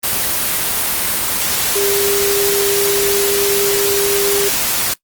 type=tone in noise; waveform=sine; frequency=401 Hz; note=G4; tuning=39 cents sharp; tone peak=-16 dBFS; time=1.75-4.49 s; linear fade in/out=10 ms; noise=white; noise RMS=-17 dBFS; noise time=0.03-4.94 s; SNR=-2 dB; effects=noise-tail reverb RT60 0.1 s tail -21 dB re dry + Opus 24 kbps